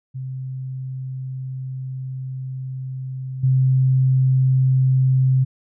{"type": "tone with level steps", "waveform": "sine", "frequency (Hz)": 130.81, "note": "C3", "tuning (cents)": 0, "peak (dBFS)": [-26, -13], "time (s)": [0.14, 5.45], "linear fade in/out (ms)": 20, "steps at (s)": 3.43, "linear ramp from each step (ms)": 10, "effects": []}